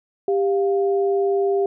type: tone pair together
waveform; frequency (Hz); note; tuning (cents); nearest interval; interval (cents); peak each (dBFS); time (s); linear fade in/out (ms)
sine; 395.8 / 700.2; G4 / F5; +17 / +4; minor seventh; 987; -17 / -26; 0.28-1.66; 2
effects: none